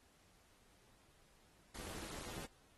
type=noise with amplitude modulation; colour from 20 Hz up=pink; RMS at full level=-45 dBFS; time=1.74-2.46 s; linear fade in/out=10 ms; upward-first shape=sine; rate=272 Hz; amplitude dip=95%; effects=pink hiss -70 dBFS RMS until 2.77 s + AAC 32 kbps